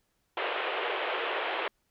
pink band-pass noise, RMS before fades -32 dBFS, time 0.37-1.68 s, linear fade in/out 2 ms, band 380 to 3300 Hz, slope 48 dB/octave, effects pink hiss -75 dBFS RMS until 1.9 s

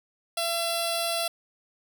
10% pulse tone with notch filter, 676 Hz, E5, 43 cents sharp, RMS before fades -28 dBFS, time 0.37-1.28 s, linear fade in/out 5 ms, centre 1800 Hz, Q 0.69, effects none

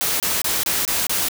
white noise bursts, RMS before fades -21 dBFS, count 6, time 0.01-1.285 s, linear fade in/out 0 ms, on 190 ms, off 27 ms, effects none

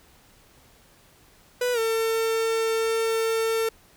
45% pulse tone with pitch glide, 493.9 to 450.3 Hz, B4 to A4, 0 to +40 cents, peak -22 dBFS, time 1.61-3.69 s, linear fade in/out 5 ms, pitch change -160 cents, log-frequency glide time 1.73-1.79 s, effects pink hiss -56 dBFS RMS until 3.96 s

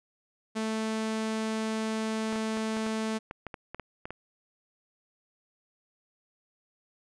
sawtooth tone, 220 Hz, A3, in tune, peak -25 dBFS, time 0.55-3.19 s, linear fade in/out 20 ms
clicks, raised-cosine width 0.5 ms, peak -23 dBFS, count 12, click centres 2.327 / 2.359 / 2.572 / 2.769 / 2.865 / 3.311 / 3.467 / 3.542 / 3.746 / 3.797 / 4.055 / 4.106 s
effects resampled to 22050 Hz

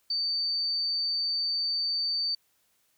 sine tone, 4583 Hz, D8, 43 cents flat, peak -26 dBFS, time 0.1-2.35 s, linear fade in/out 5 ms, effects white hiss -70 dBFS RMS until 2.97 s

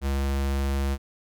square tone, 68.7 Hz, C#2, 15 cents flat, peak -24 dBFS, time 0.01-0.98 s, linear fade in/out 50 ms, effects none

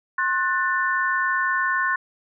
sine chord, F# diminished, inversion second, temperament just, 1065.6 / 1480 / 1776 Hz, C6 / F#6 / A6, +31 / 0 / +16 cents, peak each -24 dBFS, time 0.18-1.96 s, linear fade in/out 5 ms, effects none

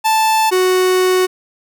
45% pulse tone pair in turn, 879 / 369.6 Hz, A5 / F#4, -2 / -2 cents, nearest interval octave + minor third, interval 1500 cents, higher first, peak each -11 dBFS, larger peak neither, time 0.04-0.51 / 0.51-1.27 s, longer second, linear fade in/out 20 ms, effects none

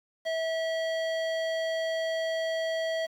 square tone with low-pass filter, 650 Hz, E5, 24 cents flat, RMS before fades -30 dBFS, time 0.25-3.07 s, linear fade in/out 20 ms, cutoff 3900 Hz, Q 1.1, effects 9-bit

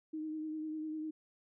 sine tone with vibrato, 311.1 Hz, D#4, in tune, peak -37 dBFS, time 0.13-1.11 s, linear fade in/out 10 ms, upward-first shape triangle, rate 10 Hz, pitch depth 31 cents each way, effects none

